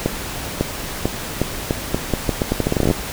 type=accelerating click train; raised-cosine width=2 ms; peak=-3 dBFS; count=21; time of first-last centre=0.06-2.912 s; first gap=550 ms; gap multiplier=0.81; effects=pink hiss -28 dBFS RMS until 3.12 s